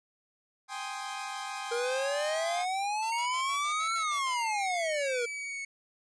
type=chord; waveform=sawtooth; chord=Ab major seventh; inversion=third; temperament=equal; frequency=784 / 830.6 / 1046.5 / 1244.5 Hz; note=G5 / Ab5 / C6 / Eb6; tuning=0 / 0 / 0 / 0 cents; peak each=-36 / -38 / -38 / -39 dBFS; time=0.68-2.66 s; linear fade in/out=50 ms
type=exponential two-way sweep; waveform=square; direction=up then down; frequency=466.2 to 1365 to 466.2 Hz; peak=-30 dBFS; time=1.71-5.26 s; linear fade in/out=10 ms; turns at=3.95 s
type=tone bursts; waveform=5% pulse; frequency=676 Hz; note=E5; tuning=43 cents sharp; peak=-35 dBFS; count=9; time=3.02-4.348 s; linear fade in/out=10 ms; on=88 ms; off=67 ms
type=tone with vibrato; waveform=45% pulse; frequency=2200 Hz; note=C#7; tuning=14 cents flat; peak=-35 dBFS; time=3.12-5.65 s; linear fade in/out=5 ms; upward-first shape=triangle; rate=0.59 Hz; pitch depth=87 cents each way
effects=resampled to 22050 Hz